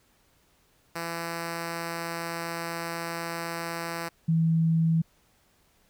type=tone pair in turn; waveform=5% pulse / sine; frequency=167.9 / 163.12 Hz; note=E3 / E3; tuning=+32 / -18 cents; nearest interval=minor second; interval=50 cents; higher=first; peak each=-20 dBFS; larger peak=neither; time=0.95-4.09 / 4.28-5.02 s; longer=first; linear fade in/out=10 ms; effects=pink hiss -65 dBFS RMS until 5.89 s